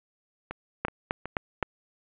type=two click trains; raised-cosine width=0.5 ms; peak=-11 / -19 dBFS; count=4 / 4; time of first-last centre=0.85-1.627 / 0.51-1.629 s; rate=3.86 / 2.68 Hz; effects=resampled to 8000 Hz + 7-bit